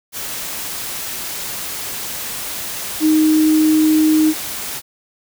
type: tone in noise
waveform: sine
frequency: 311.1 Hz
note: D#4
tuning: in tune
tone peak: -10 dBFS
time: 3-4.34 s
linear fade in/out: 50 ms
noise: white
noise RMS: -26 dBFS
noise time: 0.12-4.82 s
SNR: +13 dB
effects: none